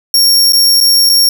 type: tone with dropouts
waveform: sawtooth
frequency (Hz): 5530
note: F8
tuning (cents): -18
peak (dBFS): -3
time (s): 0.14-1.29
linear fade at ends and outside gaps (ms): 2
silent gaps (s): 0.523-0.532 / 0.804-0.81 / 1.093-1.097
effects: none